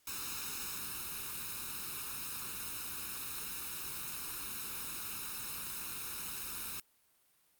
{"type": "noise with comb filter", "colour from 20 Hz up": "white", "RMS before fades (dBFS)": -41, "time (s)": [0.07, 6.8], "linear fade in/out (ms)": 2, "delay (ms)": 0.76, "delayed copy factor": 0.8, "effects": ["white hiss -71 dBFS RMS until 7.59 s", "Opus 48 kbps"]}